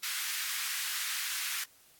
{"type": "high-pass noise", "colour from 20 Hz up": "pink", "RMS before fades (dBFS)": -35, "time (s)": [0.03, 1.64], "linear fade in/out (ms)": 5, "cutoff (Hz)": 1500, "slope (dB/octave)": 24, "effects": ["white hiss -61 dBFS RMS until 1.99 s", "AAC 64 kbps"]}